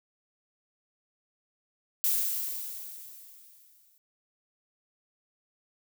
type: noise with exponential decay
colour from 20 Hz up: violet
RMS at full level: -25 dBFS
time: 2.04-3.98 s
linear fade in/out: 0 ms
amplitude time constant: 420 ms
effects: none